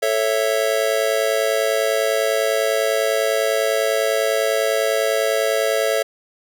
square chord, A major, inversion none, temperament just, 440 / 550 / 660 Hz, A4 / C#5 / E5, 0 / -14 / +2 cents, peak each -23 / -22 / -22 dBFS, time 0.02-6.03 s, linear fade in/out 10 ms, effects none

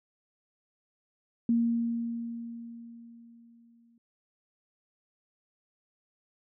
sine tone with exponential decay, 233.1 Hz, A#3, in tune, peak -21 dBFS, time 1.49-3.98 s, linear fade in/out 2 ms, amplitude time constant 540 ms, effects none

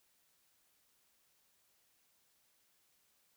silence, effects white hiss -74 dBFS RMS until 3.36 s

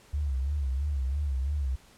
sine tone with vibrato, 69.3 Hz, C#2, in tune, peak -26 dBFS, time 0.13-1.76 s, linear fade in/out 10 ms, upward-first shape sine, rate 3 Hz, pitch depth 120 cents each way, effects pink hiss -57 dBFS RMS until 1.97 s + low-pass 11000 Hz 12 dB/octave

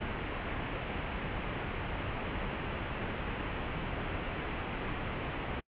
pink low-pass noise, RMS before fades -37 dBFS, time 0-5.61 s, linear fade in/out 20 ms, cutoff 3000 Hz, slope 48 dB/octave, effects noise-tail reverb RT60 0.1 s tail -26 dB re dry

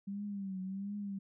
sine tone with vibrato, 196 Hz, G3, in tune, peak -37 dBFS, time 0.07-1.19 s, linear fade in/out 10 ms, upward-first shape triangle, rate 1.4 Hz, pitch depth 95 cents each way, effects none

